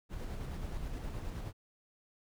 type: noise with tremolo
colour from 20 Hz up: brown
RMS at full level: -39 dBFS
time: 0.09-1.53 s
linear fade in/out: 50 ms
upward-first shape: square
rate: 9.5 Hz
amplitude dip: 25%
effects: none